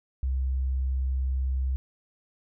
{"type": "tone", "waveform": "sine", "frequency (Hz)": 65.41, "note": "C2", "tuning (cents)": 0, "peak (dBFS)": -24, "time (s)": [0.23, 1.76], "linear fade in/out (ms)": 0, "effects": []}